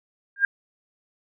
sine tone with exponential growth, 1608 Hz, G6, 44 cents sharp, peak -11 dBFS, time 0.36-0.45 s, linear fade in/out 2 ms, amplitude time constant 19 ms, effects none

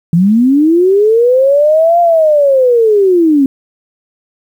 sine linear two-way sweep, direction up then down, 160.8 to 698.5 to 263.4 Hz, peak -5 dBFS, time 0.13-3.46 s, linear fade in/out 2 ms, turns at 2 s, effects 7-bit

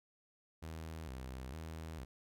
sawtooth tone with vibrato, 72 Hz, D2, 34 cents flat, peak -40 dBFS, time 0.62-2.05 s, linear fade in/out 10 ms, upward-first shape square, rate 1.1 Hz, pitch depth 190 cents each way, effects none

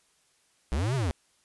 square linear two-way sweep, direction up then down, 56.3 to 140.1 to 72 Hz, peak -26 dBFS, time 0.72-1.11 s, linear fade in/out 0 ms, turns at 0.95 s, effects white hiss -67 dBFS RMS until 1.44 s + resampled to 24000 Hz

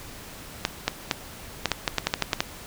clicks, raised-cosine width 0.2 ms, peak -4 dBFS, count 12, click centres 0.651 / 0.88 / 1.112 / 1.657 / 1.717 / 1.878 / 1.983 / 2.07 / 2.139 / 2.223 / 2.332 / 2.405 s, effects pink hiss -42 dBFS RMS until 2.66 s

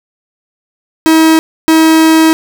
45% pulse tone pair in turn, 320.2 / 320.2 Hz, D#4 / D#4, +50 / +50 cents, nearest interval unison, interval 0 cents, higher neither, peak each -4 / -4 dBFS, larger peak neither, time 1.06-1.39 / 1.68-2.33 s, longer second, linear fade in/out 0 ms, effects none

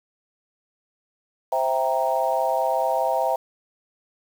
sine chord, C dominant seventh, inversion none, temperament equal, 523.3 / 659.3 / 784 / 932.3 Hz, C5 / E5 / G5 / Bb5, 0 / 0 / 0 / 0 cents, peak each -26 / -24 / -25 / -26 dBFS, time 1.52-3.36 s, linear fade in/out 5 ms, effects 7-bit

